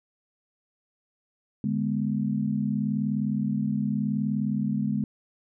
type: chord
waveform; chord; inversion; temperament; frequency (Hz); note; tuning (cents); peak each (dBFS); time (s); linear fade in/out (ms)
sine; G# diminished; second; equal; 146.83 / 207.7 / 246.9; D3 / G#3 / B3; 0 / 0 / 0; -30 / -26 / -30; 1.64-5.04; 2
effects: none